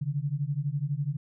sine beating tone pair, 137.8 / 149.8 Hz, C#3 / D3, -10 / +35 cents, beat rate 12 Hz, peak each -30 dBFS, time 0.01-1.17 s, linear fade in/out 10 ms, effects none

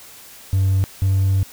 triangle tone pair in turn, 95.9 / 96.31 Hz, G2 / G2, -37 / -30 cents, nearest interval unison, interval 7 cents, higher second, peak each -11 dBFS, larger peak neither, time 0.53-0.84 / 1.02-1.43 s, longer second, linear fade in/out 0 ms, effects tanh soft clip ceiling -9 dBFS + white hiss -42 dBFS RMS until 1.52 s

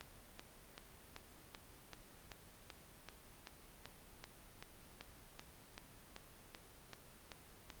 click train, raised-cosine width 0.2 ms, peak -30 dBFS, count 21, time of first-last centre 0.01-7.702 s, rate 2.6 Hz, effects pink hiss -60 dBFS RMS until 7.8 s + Opus 32 kbps

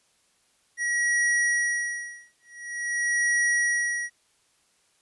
square tone with tremolo, 1913 Hz, A#6, 44 cents sharp, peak -21 dBFS, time 0.77-4.1 s, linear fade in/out 50 ms, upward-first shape sine, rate 0.47 Hz, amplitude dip 100%, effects white hiss -66 dBFS RMS until 5.01 s + resampled to 24000 Hz

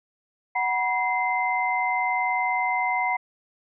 sine tone cluster, 745 / 966 / 2075 Hz, F#5 / B5 / C7, +12 / -39 / -15 cents, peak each -26 dBFS, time 0.55-3.17 s, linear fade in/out 10 ms, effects none

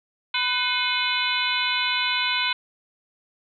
harmonic tone with a mistuned harmonic, 500 Hz, B4, 21 cents sharp, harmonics 2 / 3 / 4 / 5 / 6 / 7 / 8, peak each -29 / -29 / -29 / -29 / -29 / -29 / -29 dBFS, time 0.34-2.53 s, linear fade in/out 5 ms, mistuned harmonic 4, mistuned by +130 cents, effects none

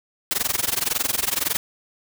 white noise with amplitude modulation, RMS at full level -20 dBFS, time 0.31-1.57 s, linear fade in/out 0 ms, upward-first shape sine, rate 21.8 Hz, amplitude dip 95%, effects none

